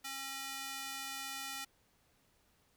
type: tone with high-pass filter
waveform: square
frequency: 270.8 Hz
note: C#4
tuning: 40 cents flat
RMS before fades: -43 dBFS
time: 0.04-1.65 s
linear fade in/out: 10 ms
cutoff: 1500 Hz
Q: 0.52
effects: pink hiss -72 dBFS RMS until 2.76 s